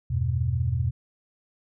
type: chord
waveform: sine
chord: E minor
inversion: none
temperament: equal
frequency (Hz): 82.41 / 98 / 123.47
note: E2 / G2 / B2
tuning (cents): 0 / 0 / 0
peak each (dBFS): -27 / -29 / -25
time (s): 0.1-0.91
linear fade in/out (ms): 10
effects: none